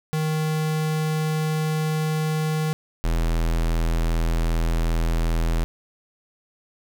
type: tone pair in turn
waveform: square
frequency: 155.9 / 41.29 Hz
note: D#3 / E1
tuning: +4 / +4 cents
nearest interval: octave + major seventh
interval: 2300 cents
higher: first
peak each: -22 / -20 dBFS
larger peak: second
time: 0.13-2.73 / 3.04-5.64 s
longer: neither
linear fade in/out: 0 ms
effects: none